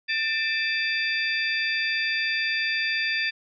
sine tone cluster, 1787 / 2354 / 2605 / 3548 / 4730 Hz, A6 / D7 / E7 / A7 / D8, +26 / +3 / -21 / +14 / +12 cents, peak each -26 / -31 / -31 / -32 / -32 dBFS, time 0.08-3.31 s, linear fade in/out 20 ms, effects none

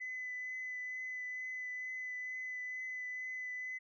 sine tone with vibrato, 2011 Hz, B6, 31 cents sharp, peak -38 dBFS, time 0-3.79 s, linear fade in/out 20 ms, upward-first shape triangle, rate 2.2 Hz, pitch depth 13 cents each way, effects tanh soft clip ceiling -35 dBFS

